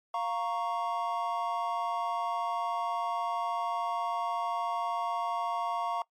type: chord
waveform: triangle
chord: Bb minor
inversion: second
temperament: equal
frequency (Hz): 698.5 / 932.3 / 1108.7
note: F5 / Bb5 / Db6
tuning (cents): 0 / 0 / 0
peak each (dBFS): -32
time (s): 0.14-6.02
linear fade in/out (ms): 2
effects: noise-tail reverb RT60 0.1 s tail -21 dB re dry + MP3 96 kbps